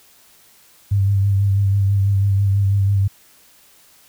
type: tone with vibrato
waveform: sine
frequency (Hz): 99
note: G2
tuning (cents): +18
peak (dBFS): -13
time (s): 0.91-3.08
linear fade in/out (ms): 10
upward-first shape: sine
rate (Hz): 6.1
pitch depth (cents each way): 30
effects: white hiss -51 dBFS RMS until 4.08 s